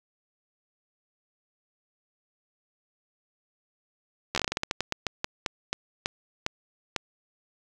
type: slowing click train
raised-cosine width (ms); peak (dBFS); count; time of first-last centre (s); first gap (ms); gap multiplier
0.2; -9; 20; 4.35-6.963; 12; 1.23
effects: none